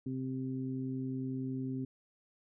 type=harmonic tone; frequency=130.9 Hz; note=C3; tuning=1 cent sharp; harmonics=1 / 2 / 3; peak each=-39 / -36 / -47 dBFS; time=0.06-1.85 s; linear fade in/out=5 ms; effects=none